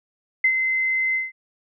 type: tone with ADSR envelope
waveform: sine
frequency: 2061 Hz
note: C7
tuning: 27 cents flat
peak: -13 dBFS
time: 0.44-1.32 s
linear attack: 5 ms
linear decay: 72 ms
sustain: -6 dB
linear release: 170 ms
effects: none